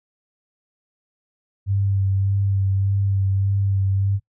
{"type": "tone with vibrato", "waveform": "sine", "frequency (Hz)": 98, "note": "G2", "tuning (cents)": 0, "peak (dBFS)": -17, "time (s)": [1.66, 4.2], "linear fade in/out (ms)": 50, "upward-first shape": "sine", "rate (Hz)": 1.7, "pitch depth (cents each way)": 21, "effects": ["noise-tail reverb RT60 0.1 s tail -21 dB re dry"]}